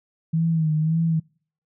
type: tone with vibrato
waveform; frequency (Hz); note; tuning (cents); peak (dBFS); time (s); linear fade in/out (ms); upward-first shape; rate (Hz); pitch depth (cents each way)
sine; 159.6; D#3; +44; -18; 0.33-1.2; 10; sine; 1.8; 62
effects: noise-tail reverb RT60 0.5 s tail -26 dB re dry